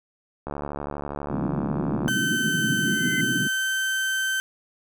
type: click train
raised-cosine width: 1 ms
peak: -17 dBFS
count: 118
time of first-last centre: 0.47-2.088 s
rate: 72.3 Hz
type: band-pass noise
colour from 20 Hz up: pink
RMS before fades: -27 dBFS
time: 1.3-3.48 s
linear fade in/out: 10 ms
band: 130 to 340 Hz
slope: 48 dB/octave
type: tone with pitch glide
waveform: 35% pulse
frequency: 1536 to 1545.8 Hz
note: G6 to G6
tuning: -36 to -25 cents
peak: -21 dBFS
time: 2.08-4.4 s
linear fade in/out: 0 ms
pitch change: +11 cents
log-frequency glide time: 3.18-3.71 s
type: tone with exponential growth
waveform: triangle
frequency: 2050 Hz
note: C7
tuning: 36 cents flat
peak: -24 dBFS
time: 2.79-3.21 s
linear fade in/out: 5 ms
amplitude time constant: 90 ms
effects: none